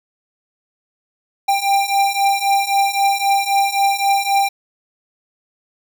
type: beating tone pair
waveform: square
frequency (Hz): 790 / 793.8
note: G5 / G5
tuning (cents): +13 / +22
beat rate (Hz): 3.8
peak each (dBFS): -19 / -17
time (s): 1.48-4.49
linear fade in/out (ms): 10
effects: none